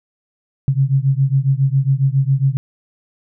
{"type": "beating tone pair", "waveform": "sine", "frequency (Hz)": [132.7, 140], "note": ["C3", "C#3"], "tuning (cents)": [25, 18], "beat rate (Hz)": 7.3, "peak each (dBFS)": [-15, -16], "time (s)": [0.68, 2.57], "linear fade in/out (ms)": 0, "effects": []}